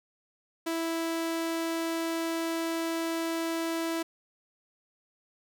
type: tone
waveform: sawtooth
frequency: 329.6 Hz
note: E4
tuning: in tune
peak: -25 dBFS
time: 0.66-4.03 s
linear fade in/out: 10 ms
effects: none